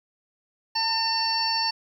harmonic tone, 902 Hz, A5, 43 cents sharp, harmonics 1 / 2 / 3 / 5 / 6, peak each -27 / -35 / -35 / -25 / -31 dBFS, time 0.75-1.71 s, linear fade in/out 10 ms, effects 9-bit

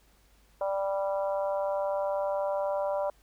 harmonic tone, 196 Hz, G3, in tune, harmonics 3 / 4 / 5 / 6 / 7, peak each -28 / -36 / -36 / -46 / -46 dBFS, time 0.61-3.1 s, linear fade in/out 2 ms, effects added 50 Hz sine -61 dBFS peak until 3.22 s + pink hiss -65 dBFS RMS until 3.22 s

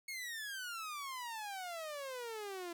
sawtooth exponential sweep, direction down, 2200 to 336.4 Hz, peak -38 dBFS, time 0.08-2.73 s, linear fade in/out 5 ms, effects 12-bit

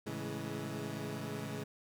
20% pulse chord, A major seventh, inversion none, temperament equal with one note detuned, 110 / 138.59 / 164.81 / 209.8 Hz, A2 / C#3 / E3 / G#3, 0 / 0 / 0 / +18 cents, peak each -40 / -38 / -40 / -39 dBFS, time 0.06-1.64 s, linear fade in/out 10 ms, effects none

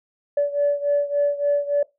sine beating tone pair, 575 / 578.5 Hz, D5 / D5, -37 / -26 cents, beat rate 3.5 Hz, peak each -19 / -22 dBFS, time 0.37-1.83 s, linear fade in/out 5 ms, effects noise-tail reverb RT60 0.2 s tail -20 dB re dry + tanh soft clip ceiling -12 dBFS

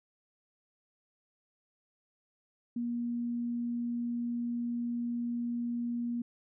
sine tone, 238.1 Hz, A#3, 37 cents sharp, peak -31 dBFS, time 2.76-6.22 s, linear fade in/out 5 ms, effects none

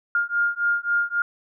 sine beating tone pair, 1409 / 1412.7 Hz, F6 / F6, +15 / +19 cents, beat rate 3.7 Hz, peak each -23 dBFS, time 0.15-1.22 s, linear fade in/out 2 ms, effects none

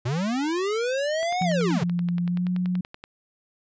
square linear two-way sweep, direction up then down, 112.4 to 754 to 112.4 Hz, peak -24 dBFS, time 0.05-1.84 s, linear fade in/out 10 ms, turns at 1.43 s
click train, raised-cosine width 0.3 ms, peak -23 dBFS, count 20, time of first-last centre 1.23-3.04 s, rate 10.5 Hz
sine tone with pitch glide, 174.61 to 180.56 Hz, F3 to F#3, 0 to -42 cents, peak -22 dBFS, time 1.41-2.81 s, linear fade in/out 5 ms, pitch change +58 cents, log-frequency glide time 2.25-2.49 s
effects resampled to 16000 Hz

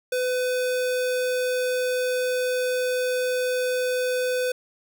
square tone, 503 Hz, B4, 32 cents sharp, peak -23 dBFS, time 0.12-4.52 s, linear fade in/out 5 ms, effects none

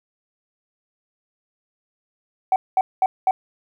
sine tone bursts, 757 Hz, F#5, 39 cents sharp, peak -12 dBFS, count 4, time 2.52-3.31 s, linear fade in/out 2 ms, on 40 ms, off 210 ms, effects tanh soft clip ceiling -10 dBFS + 9-bit

